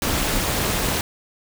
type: noise with amplitude modulation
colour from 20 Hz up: pink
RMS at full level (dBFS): -19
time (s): 0.02-1.01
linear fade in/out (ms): 2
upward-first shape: sine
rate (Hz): 230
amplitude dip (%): 70
effects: none